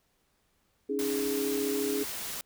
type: chord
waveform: sine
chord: C# suspended second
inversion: none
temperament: just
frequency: 277.2 / 311.8 / 415.8 Hz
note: C#4 / D#4 / G#4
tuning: 0 / +4 / +2 cents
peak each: -33 / -36 / -30 dBFS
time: 0.89-2.04 s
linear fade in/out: 10 ms
type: noise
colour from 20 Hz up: white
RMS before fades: -37 dBFS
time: 0.99-2.41 s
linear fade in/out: 0 ms
effects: pink hiss -72 dBFS RMS until 2.45 s